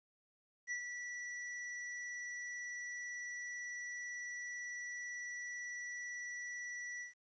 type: tone with ADSR envelope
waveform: square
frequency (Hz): 1953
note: B6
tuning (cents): -20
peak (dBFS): -37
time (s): 0.67-7.14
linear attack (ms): 43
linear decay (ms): 90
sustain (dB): -6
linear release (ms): 130
effects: resampled to 16000 Hz + 12-bit